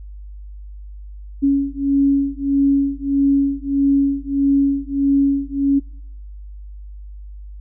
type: beating tone pair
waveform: sine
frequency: 277.2 / 278.8 Hz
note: C#4 / C#4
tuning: 0 / +10 cents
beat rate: 1.6 Hz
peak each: -17 dBFS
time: 1.42-5.8 s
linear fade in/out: 20 ms
effects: noise-tail reverb RT60 0.6 s tail -23 dB re dry + added 50 Hz sine -32 dBFS peak until 7.6 s